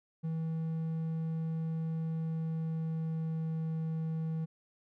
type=tone with pitch glide; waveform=triangle; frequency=161.6 to 160.58 Hz; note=E3 to E3; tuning=-34 to -45 cents; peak=-30 dBFS; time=0.23-4.46 s; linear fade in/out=20 ms; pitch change=-11 cents; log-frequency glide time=2.06-3.68 s; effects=none